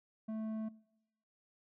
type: tone with low-pass filter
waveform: square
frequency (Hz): 219.1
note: A3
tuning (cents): -7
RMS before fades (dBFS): -40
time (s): 0.28-0.69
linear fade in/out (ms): 10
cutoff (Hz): 660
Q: 0.71
effects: noise-tail reverb RT60 0.8 s tail -22 dB re dry